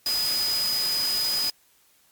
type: tone in noise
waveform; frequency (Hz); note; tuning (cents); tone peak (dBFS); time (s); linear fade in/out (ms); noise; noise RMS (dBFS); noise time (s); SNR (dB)
sine; 4978; D#8; 0; -23; 0.06-1.5; 2; white; -31; 0.06-1.5; +5
effects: white hiss -61 dBFS RMS until 2.11 s + MP3 96 kbps